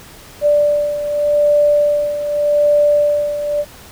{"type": "beating tone pair", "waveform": "sine", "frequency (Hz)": [587.3, 588.14], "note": ["D5", "D5"], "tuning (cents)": [0, 2], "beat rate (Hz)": 0.84, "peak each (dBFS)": [-12, -18], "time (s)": [0.41, 3.65], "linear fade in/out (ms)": 50, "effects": ["pink hiss -39 dBFS RMS until 3.91 s"]}